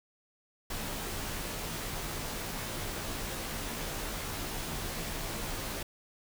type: noise with comb filter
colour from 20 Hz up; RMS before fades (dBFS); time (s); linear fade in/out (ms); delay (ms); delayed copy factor
pink; -37; 0.7-5.83; 5; 16; -0.6
effects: none